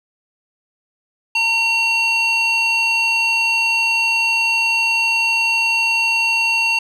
square tone with band-pass filter, 912 Hz, A#5, 38 cents flat, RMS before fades -17 dBFS, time 1.35-6.79 s, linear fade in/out 5 ms, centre 3200 Hz, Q 5.9, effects none

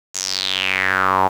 sawtooth tone with band-pass filter sweep, 94.6 Hz, F#2, 39 cents sharp, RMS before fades -19 dBFS, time 0.14-1.29 s, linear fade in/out 20 ms, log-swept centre 6900 to 830 Hz, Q 5, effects 7-bit

